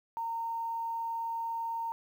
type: tone with quantisation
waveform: sine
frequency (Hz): 918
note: A#5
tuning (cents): -27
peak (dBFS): -32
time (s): 0.17-1.92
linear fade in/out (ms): 0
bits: 10
effects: none